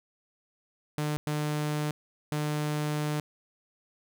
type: tone bursts at uneven times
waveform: sawtooth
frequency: 150 Hz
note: D3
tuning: 37 cents sharp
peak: -24 dBFS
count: 3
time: 0.98-1.17 / 1.27-1.91 / 2.32-3.2 s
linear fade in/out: 0 ms
effects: none